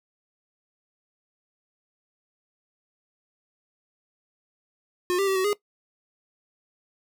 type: tone with pitch steps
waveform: square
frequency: 359.4 / 394.3 / 385 / 375.5 / 413 Hz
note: F4 / G4 / G4 / F#4 / G#4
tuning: +50 / +10 / -31 / +26 / -10 cents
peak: -22 dBFS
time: 5.1-5.53 s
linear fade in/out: 0 ms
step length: 86 ms
effects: noise-tail reverb RT60 0.1 s tail -19 dB re dry